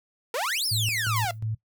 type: exponential two-way sweep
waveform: sawtooth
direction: up then down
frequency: 437.5 to 5520 to 666 Hz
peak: -22 dBFS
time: 0.34-1.31 s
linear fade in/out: 2 ms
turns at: 0.66 s
type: tone with tremolo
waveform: sine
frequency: 110 Hz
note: A2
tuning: in tune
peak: -26 dBFS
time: 0.71-1.55 s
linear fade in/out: 10 ms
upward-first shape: square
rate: 2.8 Hz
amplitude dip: 70%
type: noise with exponential decay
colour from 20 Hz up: violet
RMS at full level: -31 dBFS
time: 1.16-1.39 s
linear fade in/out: 5 ms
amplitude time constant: 50 ms
effects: noise-tail reverb RT60 0.1 s tail -18 dB re dry